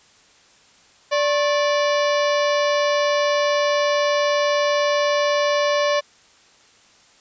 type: harmonic tone with a mistuned harmonic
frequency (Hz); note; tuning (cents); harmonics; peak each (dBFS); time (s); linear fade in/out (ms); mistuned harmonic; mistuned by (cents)
584; D5; -10; 1 / 2 / 3 / 4 / 5 / 6 / 7 / 8 / 9 / 10; -18 / -24 / -28 / -30 / -32 / -34 / -35 / -36 / -37 / -38; 1.11-6.01; 20; 2; -130
effects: white hiss -53 dBFS RMS until 7.2 s + resampled to 16000 Hz